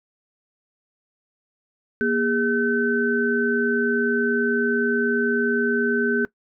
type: tone cluster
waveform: sine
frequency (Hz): 237.9 / 408.6 / 1526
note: A#3 / G#4 / G6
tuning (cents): +35 / -28 / -47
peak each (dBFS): -23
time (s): 2.01-6.25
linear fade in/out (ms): 0
effects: noise-tail reverb RT60 0.1 s tail -20 dB re dry